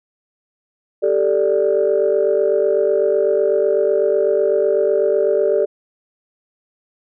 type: chord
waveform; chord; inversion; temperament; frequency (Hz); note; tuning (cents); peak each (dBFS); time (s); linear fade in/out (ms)
sine; G suspended second; none; equal; 392 / 440 / 587.3; G4 / A4 / D5; 0 / 0 / 0; -17; 1.02-5.66; 20
effects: tanh soft clip ceiling -6 dBFS